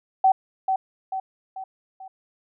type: tone with echo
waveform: sine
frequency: 763 Hz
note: G5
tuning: 47 cents flat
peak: -13 dBFS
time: 0.24-0.32 s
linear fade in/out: 5 ms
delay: 440 ms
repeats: 4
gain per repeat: -6 dB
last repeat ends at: 2.08 s
effects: none